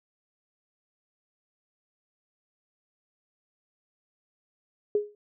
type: tone with exponential decay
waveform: sine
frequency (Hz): 415.7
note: G#4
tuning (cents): +2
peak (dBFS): -18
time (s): 4.95-5.15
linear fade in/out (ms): 2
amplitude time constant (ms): 42
effects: none